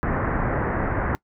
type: low-pass noise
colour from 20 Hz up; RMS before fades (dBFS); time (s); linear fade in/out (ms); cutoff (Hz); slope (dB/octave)
pink; -24; 0.03-1.15; 0; 1900; 48
effects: noise-tail reverb RT60 0.1 s tail -22 dB re dry